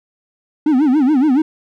triangle tone with vibrato, 280 Hz, C#4, 18 cents sharp, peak -8 dBFS, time 0.66-1.42 s, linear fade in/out 5 ms, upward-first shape sine, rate 7.1 Hz, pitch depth 210 cents each way, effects none

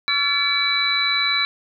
sine tone cluster, 1135 / 1370 / 1726 / 2291 / 3963 Hz, C#6 / F6 / A6 / D7 / B7, +41 / -34 / -34 / -44 / +5 cents, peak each -29 / -29 / -28 / -22 / -20 dBFS, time 0.08-1.45 s, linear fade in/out 0 ms, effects none

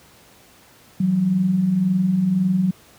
sine tone pair together, 164.81 / 186.69 Hz, E3 / F#3, 0 / +16 cents, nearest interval major second, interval 216 cents, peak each -25 / -16 dBFS, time 1-2.71 s, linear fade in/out 5 ms, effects pink hiss -50 dBFS RMS until 2.98 s + high-pass 80 Hz 12 dB/octave

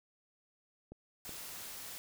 clicks, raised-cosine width 2 ms, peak -35 dBFS, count 2, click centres 0.92 / 1.293 s
white noise, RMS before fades -46 dBFS, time 1.25-1.98 s, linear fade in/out 0 ms
effects none

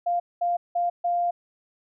sine tone bursts at uneven times, 698.5 Hz, F5, in tune, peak -21 dBFS, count 4, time 0.06-0.2 / 0.41-0.57 / 0.75-0.9 / 1.04-1.31 s, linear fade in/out 10 ms, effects none

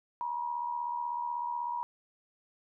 sine tone with amplitude modulation, 959 Hz, A#5, 49 cents sharp, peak -29 dBFS, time 0.21-1.83 s, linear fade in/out 0 ms, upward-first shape sine, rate 76.2 Hz, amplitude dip 60%, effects none

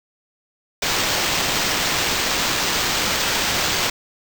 blue noise with sample-and-hold, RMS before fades -21 dBFS, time 0.82-3.9 s, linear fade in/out 5 ms, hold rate 11025 Hz, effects none

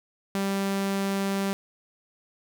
sawtooth tone, 196.3 Hz, G3, 3 cents sharp, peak -21 dBFS, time 0.35-1.53 s, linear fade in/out 0 ms, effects none

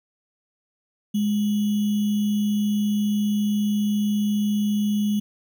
sine tone with sample-and-hold, 207.7 Hz, G#3, in tune, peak -19 dBFS, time 1.14-5.2 s, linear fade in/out 10 ms, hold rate 3150 Hz, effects none

